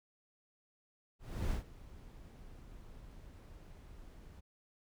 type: noise with ADSR envelope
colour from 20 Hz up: brown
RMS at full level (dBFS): -34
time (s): 1.19-4.41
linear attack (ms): 330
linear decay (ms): 110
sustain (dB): -19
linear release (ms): 18
effects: none